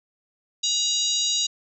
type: harmonic tone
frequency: 954 Hz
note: A#5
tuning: 40 cents sharp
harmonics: 3 / 4 / 5 / 6 / 7 / 8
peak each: -32 / -24 / -29 / -33 / -26 / -38 dBFS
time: 0.63-1.47 s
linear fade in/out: 10 ms
effects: none